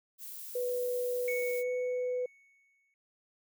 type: noise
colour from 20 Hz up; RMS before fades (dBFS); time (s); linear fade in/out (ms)
violet; -44; 0.18-1.64; 50
type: tone with pitch glide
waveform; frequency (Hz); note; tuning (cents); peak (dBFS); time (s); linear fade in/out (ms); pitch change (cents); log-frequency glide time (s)
sine; 493.9 to 499.1; B4 to B4; 0 to +18; -30; 0.55-2.26; 5; +18; 1.61-1.68
type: tone with exponential decay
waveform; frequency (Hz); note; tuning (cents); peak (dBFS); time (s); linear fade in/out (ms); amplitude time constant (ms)
triangle; 2217; C#7; 0; -32; 1.28-2.94; 1; 360
effects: none